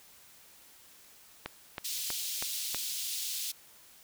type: click train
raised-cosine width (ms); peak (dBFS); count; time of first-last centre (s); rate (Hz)
0.3; -19; 5; 1.46-2.746; 3.11
type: high-pass noise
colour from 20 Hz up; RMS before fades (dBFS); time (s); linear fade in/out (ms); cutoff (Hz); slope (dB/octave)
pink; -36; 1.84-3.52; 10; 3300; 24
effects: white hiss -57 dBFS RMS until 4.03 s